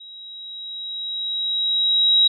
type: tone with level ramp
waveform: sine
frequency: 3839 Hz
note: B7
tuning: 50 cents flat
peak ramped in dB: -38 to -11 dBFS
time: 0-2.28 s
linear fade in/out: 10 ms
effects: none